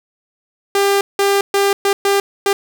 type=tone bursts at uneven times; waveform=sawtooth; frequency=398.4 Hz; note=G4; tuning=28 cents sharp; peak=-8 dBFS; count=6; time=0.75-1.01 / 1.19-1.41 / 1.54-1.73 / 1.85-1.93 / 2.05-2.2 / 2.46-2.53 s; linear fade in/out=2 ms; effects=8-bit